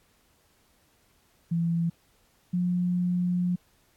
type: tone pair in turn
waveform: sine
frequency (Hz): 168.2 / 178.2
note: E3 / F3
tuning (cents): +35 / +35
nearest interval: minor second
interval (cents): 100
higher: second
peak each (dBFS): -23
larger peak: neither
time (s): 1.51-1.9 / 2.53-3.56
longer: second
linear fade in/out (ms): 10
effects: pink hiss -65 dBFS RMS until 3.96 s + AAC 64 kbps